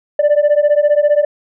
sine beating tone pair, 582 / 597 Hz, D5 / D5, -16 / +28 cents, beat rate 15 Hz, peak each -10 dBFS, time 0.19-1.25 s, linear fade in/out 5 ms, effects tanh soft clip ceiling -6 dBFS

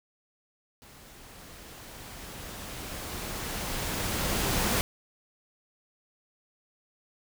pink noise with level ramp, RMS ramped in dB -52 to -26 dBFS, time 0.82-4.81 s, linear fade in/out 0 ms, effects none

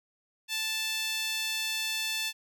sawtooth tone with high-pass filter, 880 Hz, A5, in tune, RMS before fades -32 dBFS, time 0.48-2.33 s, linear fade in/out 50 ms, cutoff 3000 Hz, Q 1.8, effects none

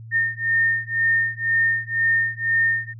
sine beating tone pair, 1823 / 1825 Hz, A#6 / A#6, -39 / -37 cents, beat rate 2 Hz, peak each -21 dBFS, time 0.11-2.94 s, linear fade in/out 50 ms, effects added 113 Hz sine -36 dBFS peak until 2.99 s

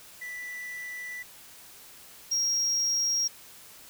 triangle tone pair in turn, 1975.5 / 5610 Hz, B6 / F8, 0 / +7 cents, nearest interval octave + tritone, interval 1807 cents, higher second, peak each -34 / -23 dBFS, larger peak second, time 0.21-1.23 / 2.31-3.28 s, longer first, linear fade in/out 10 ms, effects white hiss -50 dBFS RMS until 3.89 s

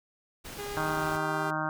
pink noise, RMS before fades -42 dBFS, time 0.44-1.18 s, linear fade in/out 20 ms
sawtooth tone with pitch glide, 408.4 to 397.9 Hz, G#4 to G4, -29 to +26 cents, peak -32 dBFS, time 0.58-1.51 s, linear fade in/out 10 ms, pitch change -45 cents, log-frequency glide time 0.84-1.06 s
harmonic tone, 155.56 Hz, D#3, in tune, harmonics 1 / 2 / 4 / 5 / 6 / 7 / 8 / 9 / 10, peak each -37 / -37 / -37 / -37 / -37 / -37 / -37 / -37 / -37 dBFS, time 0.77-1.69 s, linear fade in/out 0 ms
effects none

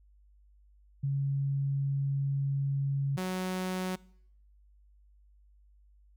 sine / sawtooth tone pair in turn, 138.59 / 185 Hz, C#3 / F#3, 0 / 0 cents, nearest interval perfect fourth, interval 500 cents, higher second, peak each -27 dBFS, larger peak neither, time 1.03-3.17 / 3.17-3.96 s, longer first, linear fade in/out 10 ms, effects noise-tail reverb RT60 0.7 s tail -23 dB re dry + added 50 Hz sine -58 dBFS peak until 6.16 s

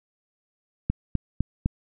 click train, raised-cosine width 5 ms, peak -10 dBFS, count 4, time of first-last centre 0.9-1.659 s, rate 3.95 Hz, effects none

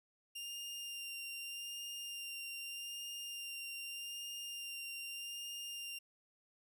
sawtooth tone with vibrato, 2794 Hz, F7, in tune, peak -40 dBFS, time 0.35-5.99 s, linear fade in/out 10 ms, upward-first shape sine, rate 0.82 Hz, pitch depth 14 cents each way, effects none

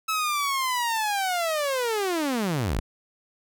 sawtooth linear sweep, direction down, 1305 to 34.65 Hz, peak -20 dBFS, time 0.08-2.8 s, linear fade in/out 10 ms, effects none

